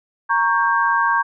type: chord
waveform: sine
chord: G diminished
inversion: first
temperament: equal with one note detuned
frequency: 932.3 / 1108.7 / 1587.1 Hz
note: Bb5 / Db6 / G6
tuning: 0 / 0 / +21 cents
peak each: -19 dBFS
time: 0.29-1.23 s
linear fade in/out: 20 ms
effects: none